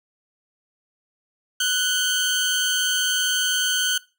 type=tone pair together; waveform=25% pulse; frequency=1483 / 3142 Hz; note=F#6 / G7; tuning=+4 / +3 cents; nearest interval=octave + minor second; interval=1299 cents; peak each=-19 dBFS; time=1.6-3.98 s; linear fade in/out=5 ms; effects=noise-tail reverb RT60 0.3 s tail -21 dB re dry